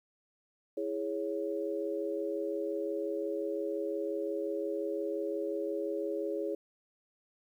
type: chord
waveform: sine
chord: C# minor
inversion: first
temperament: equal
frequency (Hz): 329.6 / 415.3 / 554.4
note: E4 / G#4 / C#5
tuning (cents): 0 / 0 / 0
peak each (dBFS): -37 / -35 / -37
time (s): 0.77-6.55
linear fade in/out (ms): 5
effects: 11-bit